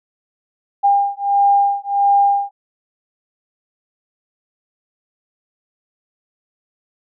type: beating tone pair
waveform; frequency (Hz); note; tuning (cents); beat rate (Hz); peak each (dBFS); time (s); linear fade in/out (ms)
sine; 802 / 803.5; G5 / G5; +39 / +43; 1.5; -15; 0.83-2.51; 20
effects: none